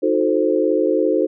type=chord; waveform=sine; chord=D# diminished seventh; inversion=none; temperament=equal with one note detuned; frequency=311.1 / 362.6 / 440 / 523.3 Hz; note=D#4 / F#4 / A4 / C5; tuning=0 / -35 / 0 / 0 cents; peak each=-20 dBFS; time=0.02-1.27 s; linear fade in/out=20 ms; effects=none